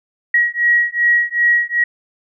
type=beating tone pair; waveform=sine; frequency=1904 / 1906.6 Hz; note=A#6 / A#6; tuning=+36 / +39 cents; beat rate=2.6 Hz; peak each=-15 dBFS; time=0.34-1.84 s; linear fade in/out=5 ms; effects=none